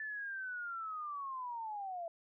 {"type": "linear sweep", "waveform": "sine", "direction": "down", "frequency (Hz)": [1760, 659.3], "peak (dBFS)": -39, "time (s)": [0, 2.08], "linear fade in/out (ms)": 2, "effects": []}